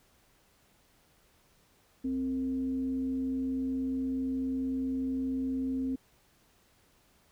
sine tone with frequency modulation, 262.3 Hz, C4, 4 cents sharp, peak -29 dBFS, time 2.04-5.96 s, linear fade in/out 10 ms, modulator 196 Hz, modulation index 0.27, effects pink hiss -66 dBFS RMS until 7.31 s

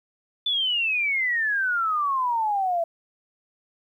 sine exponential sweep, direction down, 3520 to 660 Hz, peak -21 dBFS, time 0.46-2.84 s, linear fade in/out 5 ms, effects 10-bit

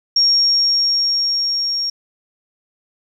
sine tone with level ramp, 5560 Hz, F8, 9 cents flat, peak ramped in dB -10 to -18 dBFS, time 0.16-1.9 s, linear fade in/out 5 ms, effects 8-bit

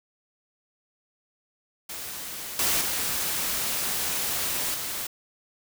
white noise with level steps, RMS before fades -36 / -24 / -28 / -32 dBFS, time 1.89-5.07 s, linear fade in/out 5 ms, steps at 2.59 / 2.81 / 4.74 s, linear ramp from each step 2 ms, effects none

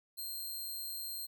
5% pulse tone with amplitude modulation, 4186 Hz, C8, in tune, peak -31 dBFS, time 0.17-1.27 s, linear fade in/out 20 ms, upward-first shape sine, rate 150 Hz, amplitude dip 30%, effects none

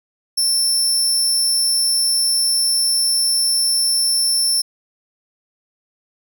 25% pulse tone, 5370 Hz, E8, 31 cents sharp, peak -10 dBFS, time 0.37-4.62 s, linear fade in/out 10 ms, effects none

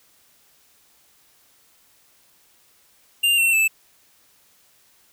square tone with pitch steps, 2794 / 2711 / 2631 Hz, F7 / E7 / E7, 0 / +48 / -4 cents, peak -16 dBFS, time 3.23-3.68 s, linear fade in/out 10 ms, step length 150 ms, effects white hiss -58 dBFS RMS until 5.12 s

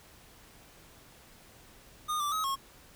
square tone with pitch steps, 1226 / 1171 / 1273 / 1088 Hz, D#6 / D6 / D#6 / C#6, -26 / -5 / +39 / -33 cents, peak -30 dBFS, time 2.08-2.56 s, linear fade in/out 20 ms, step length 120 ms, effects pink hiss -56 dBFS RMS until 2.95 s

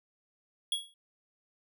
square tone with exponential decay, 3332 Hz, G#7, 5 cents sharp, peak -26 dBFS, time 0.72-0.94 s, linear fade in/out 2 ms, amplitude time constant 46 ms, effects none

